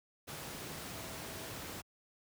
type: tone in noise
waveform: sine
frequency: 652 Hz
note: E5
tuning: 19 cents flat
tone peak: -54 dBFS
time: 0.92-1.49 s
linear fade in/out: 20 ms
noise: pink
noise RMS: -44 dBFS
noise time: 0.27-1.82 s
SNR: -13 dB
effects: high-pass 80 Hz 12 dB/octave